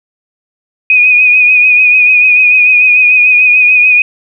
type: tone with vibrato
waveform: sine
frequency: 2484 Hz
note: D#7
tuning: 3 cents flat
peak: -3 dBFS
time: 0.9-4.02 s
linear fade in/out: 2 ms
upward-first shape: triangle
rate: 6.8 Hz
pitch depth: 42 cents each way
effects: none